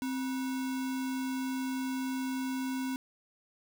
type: tone with sample-and-hold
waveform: sine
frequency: 261.6 Hz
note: C4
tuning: in tune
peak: -31 dBFS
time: 0.02-2.96 s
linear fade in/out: 0 ms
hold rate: 1225 Hz
effects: none